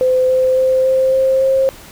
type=tone with pitch steps; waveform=sine; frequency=512 / 516.2 / 520.3 / 524.6 / 528.8 / 533.1 Hz; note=C5 / C5 / C5 / C5 / C5 / C5; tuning=-38 / -23 / -10 / +4 / +18 / +32 cents; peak=-10 dBFS; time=0.01-1.69 s; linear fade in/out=0 ms; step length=280 ms; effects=pink hiss -38 dBFS RMS until 1.91 s